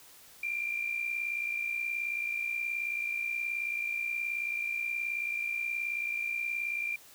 sine tone with amplitude modulation, 2377 Hz, D7, 20 cents sharp, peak -28 dBFS, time 0.43-6.96 s, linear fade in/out 5 ms, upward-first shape sine, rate 58.7 Hz, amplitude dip 60%, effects white hiss -55 dBFS RMS until 7.14 s

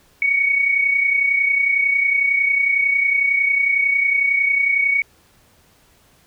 sine tone pair together, 2233 / 2264 Hz, C#7 / C#7, +12 / +36 cents, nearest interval unison, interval 24 cents, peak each -15 / -23 dBFS, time 0.22-5.02 s, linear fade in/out 2 ms, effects pink hiss -55 dBFS RMS until 6.26 s

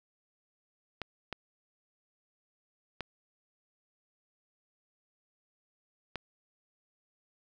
clicks, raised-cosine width 0.3 ms, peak -20 dBFS, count 4, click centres 1.017 / 1.327 / 3.007 / 6.157 s, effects none

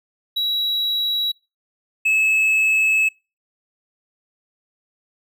triangle tone pair in turn, 3887 / 2594 Hz, B7 / E7, -28 / -28 cents, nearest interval perfect fifth, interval 700 cents, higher first, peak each -17 / -13 dBFS, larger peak second, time 0.36-1.32 / 2.05-3.09 s, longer second, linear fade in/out 10 ms, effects noise-tail reverb RT60 0.3 s tail -25 dB re dry

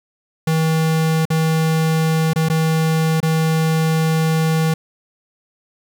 square tone with dropouts, 160 Hz, D#3, 49 cents sharp, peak -15 dBFS, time 0.47-4.74 s, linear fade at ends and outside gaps 5 ms, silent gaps 1.254-1.302 / 2.334-2.359 / 2.487-2.498 / 3.204-3.228 s, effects 9-bit

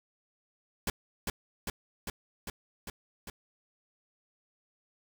pink noise with echo, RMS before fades -31 dBFS, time 0.87-0.9 s, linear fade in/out 2 ms, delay 400 ms, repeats 6, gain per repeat -2 dB, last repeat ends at 3.3 s, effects none

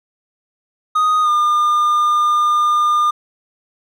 triangle tone with pitch glide, 1244.5 to 1207.7 Hz, D#6 to D6, 0 to +48 cents, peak -10 dBFS, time 0.95-3.11 s, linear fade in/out 10 ms, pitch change -52 cents, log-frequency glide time 1.22-1.29 s, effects none

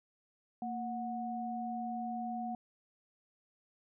sine tone pair together, 230.2 / 733 Hz, A#3 / F#5, -22 / -16 cents, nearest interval octave + minor sixth, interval 2006 cents, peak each -39 / -38 dBFS, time 0.62-2.55 s, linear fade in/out 2 ms, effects none

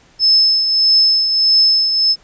sine tone with tremolo, 5230 Hz, E8, 15 cents flat, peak -7 dBFS, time 0.19-2.16 s, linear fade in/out 50 ms, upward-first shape triangle, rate 1.6 Hz, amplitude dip 55%, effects pink hiss -50 dBFS RMS until 2.23 s + resampled to 16000 Hz

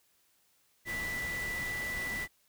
sine tone in noise, 1975.5 Hz, B6, in tune, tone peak -34 dBFS, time 0.85-2.28 s, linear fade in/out 50 ms, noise pink, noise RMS -42 dBFS, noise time 0.85-2.28 s, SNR +5 dB, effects white hiss -70 dBFS RMS until 2.48 s

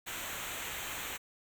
pink noise with comb filter, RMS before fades -40 dBFS, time 0.06-1.18 s, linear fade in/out 20 ms, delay 0.2 ms, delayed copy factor -0.75, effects none

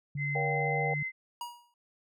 sine tone with pitch glide, 143.5 to 147.36 Hz, D3 to D3, -40 to +6 cents, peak -32 dBFS, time 0.15-1.03 s, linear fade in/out 5 ms, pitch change +46 cents, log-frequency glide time 0.37-0.82 s
sine tone, 2062 Hz, C7, 26 cents flat, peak -32 dBFS, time 0.17-1.12 s, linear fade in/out 50 ms
sine chord, G half-diminished seventh, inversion first, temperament just, 470.4 / 564.5 / 705.6 / 784 Hz, Bb4 / Db5 / F5 / G5, +16 / +31 / +18 / 0 cents, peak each -34 / -39 / -39 / -33 dBFS, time 0.35-0.94 s, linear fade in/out 5 ms
square tone with exponential decay, 957 Hz, A#5, 45 cents sharp, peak -34 dBFS, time 1.41-1.74 s, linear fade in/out 2 ms, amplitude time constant 71 ms
effects none

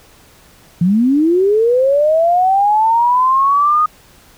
sine linear sweep, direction up, 164.3 to 1244.5 Hz, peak -9 dBFS, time 0.81-3.86 s, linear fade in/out 5 ms, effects pink hiss -46 dBFS RMS until 4.37 s

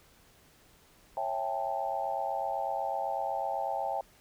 sine chord, A dominant seventh, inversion first, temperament just, 550 / 660 / 792 / 880 Hz, C#5 / E5 / G5 / A5, -14 / +2 / +18 / 0 cents, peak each -38 / -36 / -33 / -37 dBFS, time 1.17-4.01 s, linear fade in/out 2 ms, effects pink hiss -61 dBFS RMS until 4.2 s

